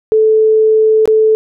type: tone with dropouts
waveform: sine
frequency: 436.8 Hz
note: A4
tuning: 13 cents flat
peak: -6 dBFS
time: 0.12-1.35 s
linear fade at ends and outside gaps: 0 ms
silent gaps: 1.056-1.076 s
effects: none